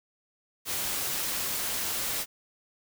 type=noise; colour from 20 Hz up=white; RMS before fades=-31 dBFS; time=0.65-2.26 s; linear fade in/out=50 ms; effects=none